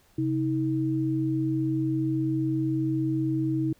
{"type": "tone pair together", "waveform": "sine", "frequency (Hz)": [133.4, 318.4], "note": ["C3", "D#4"], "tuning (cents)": [34, 40], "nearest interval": "octave + minor third", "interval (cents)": 1506, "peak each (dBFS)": [-28, -25], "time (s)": [0.18, 3.73], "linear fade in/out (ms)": 5, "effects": ["pink hiss -62 dBFS RMS until 3.79 s"]}